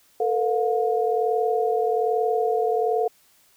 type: tone cluster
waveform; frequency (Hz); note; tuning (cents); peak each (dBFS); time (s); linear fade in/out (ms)
sine; 444 / 485.2 / 715; A4 / B4 / F5; +16 / -31 / +41; -22 / -27 / -24; 0.2-3.08; 5
effects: white hiss -59 dBFS RMS until 3.56 s